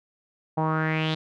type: tone with low-pass filter sweep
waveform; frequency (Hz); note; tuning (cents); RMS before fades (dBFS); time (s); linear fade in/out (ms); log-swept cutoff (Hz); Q
sawtooth; 157.6; D#3; +23; -25; 0.57-1.15; 10; 810 to 3900; 4.8
effects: none